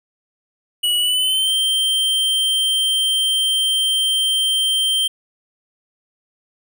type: tone with pitch glide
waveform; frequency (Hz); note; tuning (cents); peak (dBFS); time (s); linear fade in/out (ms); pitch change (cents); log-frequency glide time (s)
square; 2930 to 3140; F#7 to G7; -18 to +2; -16; 0.83-5.08; 10; +120; 0.98-1.52
effects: none